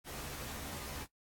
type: noise with comb filter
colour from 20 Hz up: pink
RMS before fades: -44 dBFS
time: 0.04-1.07 s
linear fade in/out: 50 ms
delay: 14 ms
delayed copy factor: +1
effects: noise-tail reverb RT60 0.1 s tail -17 dB re dry + AAC 64 kbps